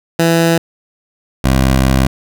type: tone pair in turn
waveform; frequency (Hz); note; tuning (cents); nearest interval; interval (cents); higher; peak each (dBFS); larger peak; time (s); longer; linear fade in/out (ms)
15% pulse; 166.4 / 65.73; E3 / C2; +17 / +9; octave + major third; 1608; first; -3; neither; 0.19-0.58 / 1.44-2.07; second; 5
effects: none